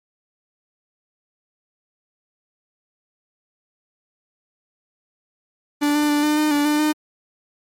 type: tone with pitch steps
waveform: 45% pulse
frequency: 292.3 / 297.3 / 293.8 / 300.2 / 304.1 / 290.8 / 298.7 / 304.3 Hz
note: D4 / D4 / D4 / D4 / D#4 / D4 / D4 / D#4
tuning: -8 / +21 / +1 / +38 / -40 / -17 / +29 / -38 cents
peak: -16 dBFS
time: 5.81-6.93 s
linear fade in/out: 20 ms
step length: 140 ms
effects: MP3 64 kbps